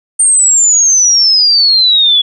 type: exponential sweep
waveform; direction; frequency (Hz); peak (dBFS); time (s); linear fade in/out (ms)
sine; down; 8870 to 3363; -5; 0.19-2.22; 10
effects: none